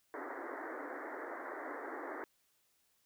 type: band-pass noise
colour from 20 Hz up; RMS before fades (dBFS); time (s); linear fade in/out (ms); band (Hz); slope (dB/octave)
pink; -44; 0.14-2.24; 0; 270 to 2000; 96
effects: white hiss -75 dBFS RMS until 3.05 s